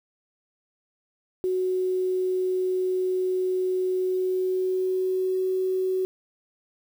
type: tone with pitch glide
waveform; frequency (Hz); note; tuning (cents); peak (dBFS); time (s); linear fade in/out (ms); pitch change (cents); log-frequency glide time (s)
sine; 370 to 374.1; F#4 to F#4; 0 to +19; -22; 1.44-6.05; 0; +19; 3.93-5.5
effects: 8-bit